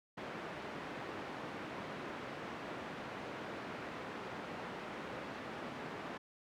pink band-pass noise, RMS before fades -45 dBFS, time 0.17-6.18 s, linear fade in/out 10 ms, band 200 to 2100 Hz, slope 12 dB/octave, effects none

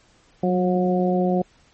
harmonic tone with a mistuned harmonic, 180.7 Hz, F#3, 41 cents flat, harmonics 1 / 2 / 3 / 4, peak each -20 / -23 / -25 / -26 dBFS, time 0.43-1.42 s, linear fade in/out 5 ms, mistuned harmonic 1, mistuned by +32 cents, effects pink hiss -57 dBFS RMS until 1.73 s + MP3 32 kbps

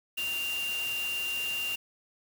sine tone in noise, 2785 Hz, F7, 5 cents flat, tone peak -30 dBFS, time 0.17-1.76 s, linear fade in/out 10 ms, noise white, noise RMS -40 dBFS, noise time 0.17-1.76 s, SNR +7 dB, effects none

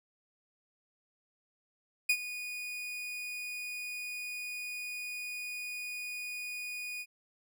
40% pulse tone with ADSR envelope, 2465 Hz, D#7, 17 cents flat, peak -22 dBFS, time 2.09-7.06 s, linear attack 7 ms, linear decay 66 ms, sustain -15 dB, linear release 51 ms, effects none

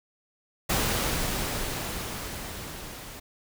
pink noise with level ramp, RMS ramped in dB -25 to -42 dBFS, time 0.69-3.2 s, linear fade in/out 10 ms, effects none

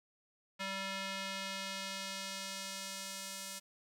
square tone with band-pass filter sweep, 193.9 Hz, G3, 19 cents flat, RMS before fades -42 dBFS, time 0.59-3.6 s, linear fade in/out 20 ms, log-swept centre 2600 to 8200 Hz, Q 0.83, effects 11-bit

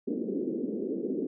pink band-pass noise, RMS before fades -32 dBFS, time 0.07-1.27 s, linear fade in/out 10 ms, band 210 to 450 Hz, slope 48 dB/octave, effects none

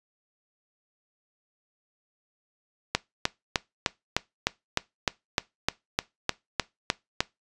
click train, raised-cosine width 0.2 ms, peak -4 dBFS, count 15, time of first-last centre 2.95-7.205 s, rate 3.29 Hz, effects noise-tail reverb RT60 0.2 s tail -21 dB re dry + resampled to 22050 Hz

